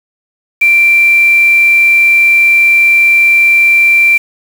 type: tone with quantisation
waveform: sine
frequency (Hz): 2355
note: D7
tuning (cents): +4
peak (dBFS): -4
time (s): 0.61-4.18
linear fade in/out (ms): 10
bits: 4
effects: none